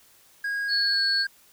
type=tone with pitch glide; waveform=triangle; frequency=1639 to 1599.7 Hz; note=G#6 to G6; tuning=-23 to +35 cents; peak=-24 dBFS; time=0.44-1.27 s; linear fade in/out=5 ms; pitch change=-42 cents; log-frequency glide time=0.68-1.02 s
type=tone; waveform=sine; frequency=4400 Hz; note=C#8; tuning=14 cents flat; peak=-22 dBFS; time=0.68-1.26 s; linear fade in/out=50 ms
effects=white hiss -57 dBFS RMS until 1.52 s